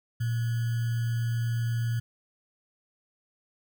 sine tone with sample-and-hold, 116.54 Hz, A#2, in tune, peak -25 dBFS, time 0.2-2 s, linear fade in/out 10 ms, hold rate 1575 Hz, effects none

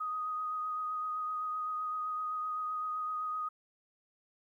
sine tone with vibrato, 1248 Hz, D#6, 5 cents sharp, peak -33 dBFS, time 0-3.49 s, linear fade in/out 10 ms, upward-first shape triangle, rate 7.8 Hz, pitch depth 19 cents each way, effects 12-bit

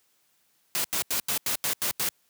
white noise bursts, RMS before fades -27 dBFS, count 8, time 0.75-2.089 s, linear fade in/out 0 ms, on 93 ms, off 85 ms, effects white hiss -68 dBFS RMS until 2.29 s + high-pass 80 Hz 12 dB/octave

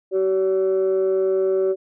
sine tone pair together, 380.7 / 570 Hz, F#4 / C#5, +49 / +48 cents, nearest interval perfect fifth, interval 699 cents, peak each -16 / -23 dBFS, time 0.11-1.76 s, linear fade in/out 50 ms, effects tanh soft clip ceiling -13 dBFS

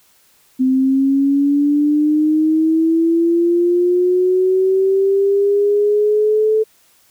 sine linear sweep, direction up, 257.4 to 437.6 Hz, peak -11 dBFS, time 0.59-6.64 s, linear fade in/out 20 ms, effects white hiss -54 dBFS RMS until 7.1 s

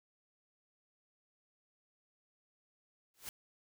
white noise with exponential growth, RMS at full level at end -40 dBFS, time 3.14-3.29 s, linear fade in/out 1 ms, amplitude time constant 32 ms, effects none

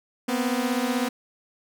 sawtooth beating tone pair, 240.5 / 256.5 Hz, B3 / C4, -46 / -34 cents, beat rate 16 Hz, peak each -22 dBFS, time 0.28-1.09 s, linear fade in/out 10 ms, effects none

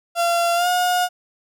35% pulse tone with pitch glide, 686 to 719.3 Hz, F5 to F#5, -31 to -49 cents, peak -15 dBFS, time 0.15-1.09 s, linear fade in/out 50 ms, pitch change +82 cents, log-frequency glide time 0.55-0.68 s, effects none

